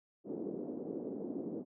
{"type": "band-pass noise", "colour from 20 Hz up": "pink", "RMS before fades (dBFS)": -41, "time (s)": [0.24, 1.65], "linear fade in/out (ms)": 50, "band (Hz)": [230, 440], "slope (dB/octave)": 24, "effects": []}